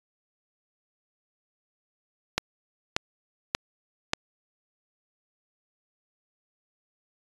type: click train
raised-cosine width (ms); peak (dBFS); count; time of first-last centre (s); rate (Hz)
0.2; -5; 4; 2.38-4.134; 1.71
effects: resampled to 24000 Hz